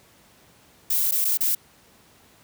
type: noise with dropouts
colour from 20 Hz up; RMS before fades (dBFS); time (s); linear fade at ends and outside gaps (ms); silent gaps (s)
violet; -22; 0.9-1.55; 5; 1.112-1.121 / 1.246-1.25 / 1.374-1.406
effects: pink hiss -55 dBFS RMS until 2.43 s + high-pass 80 Hz 12 dB/octave